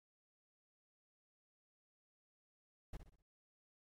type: noise with echo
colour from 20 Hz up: brown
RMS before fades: -45 dBFS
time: 2.93-2.97 s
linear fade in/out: 5 ms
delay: 63 ms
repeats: 4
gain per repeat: -8 dB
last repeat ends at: 3.222 s
effects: MP3 64 kbps